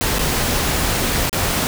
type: noise with dropouts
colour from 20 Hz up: pink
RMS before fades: -19 dBFS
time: 0.01-1.67 s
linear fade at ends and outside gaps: 0 ms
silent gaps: 0.185-0.192 / 1.295-1.329 s
effects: none